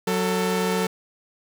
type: tone pair together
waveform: sawtooth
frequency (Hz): 185 / 445.4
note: F#3 / A4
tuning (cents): 0 / +21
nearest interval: octave + minor third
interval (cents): 1521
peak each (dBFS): -20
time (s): 0.07-0.87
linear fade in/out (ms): 5
effects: none